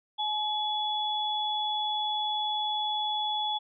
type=tone pair together; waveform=sine; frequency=850 / 3400 Hz; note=G#5 / G#7; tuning=+40 / +40 cents; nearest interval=2 octaves; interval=2400 cents; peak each=-30 / -30 dBFS; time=0.18-3.59 s; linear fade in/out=20 ms; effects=none